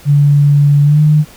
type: tone with pitch glide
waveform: sine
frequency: 144.1 to 151.61 Hz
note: D3 to D#3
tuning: -33 to -45 cents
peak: -5 dBFS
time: 0.05-1.25 s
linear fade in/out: 50 ms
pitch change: +88 cents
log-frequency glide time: 0.83-1 s
effects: pink hiss -39 dBFS RMS until 1.36 s